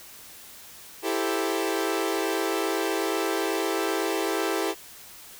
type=chord; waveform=sawtooth; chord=A minor seventh; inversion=second; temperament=equal; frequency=329.6 / 392 / 440 / 523.3 Hz; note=E4 / G4 / A4 / C5; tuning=0 / 0 / 0 / 0 cents; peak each=-25 / -25 / -27 / -31 dBFS; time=1.02-4.75 s; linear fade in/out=50 ms; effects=white hiss -46 dBFS RMS until 5.39 s